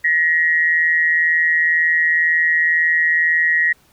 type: tone with amplitude modulation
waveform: sine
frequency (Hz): 1900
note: A#6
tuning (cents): +33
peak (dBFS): -10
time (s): 0.04-3.73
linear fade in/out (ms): 10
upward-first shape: sine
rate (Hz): 162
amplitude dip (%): 60
effects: pink hiss -55 dBFS RMS until 3.92 s